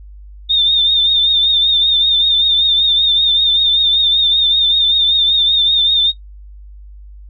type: tone with vibrato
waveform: sine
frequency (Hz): 3628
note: A#7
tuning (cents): -48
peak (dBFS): -9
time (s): 0.49-6.12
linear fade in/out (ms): 20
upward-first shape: triangle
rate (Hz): 5.2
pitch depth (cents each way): 63
effects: noise-tail reverb RT60 0.1 s tail -17 dB re dry + added 50 Hz sine -33 dBFS peak until 7.29 s